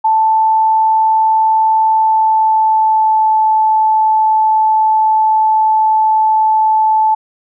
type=tone with pitch glide; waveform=sine; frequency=880 to 871.9 Hz; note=A5 to A5; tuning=0 to -16 cents; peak=-8 dBFS; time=0.04-7.15 s; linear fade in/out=10 ms; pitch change=-16 cents; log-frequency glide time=1.87-3.36 s; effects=none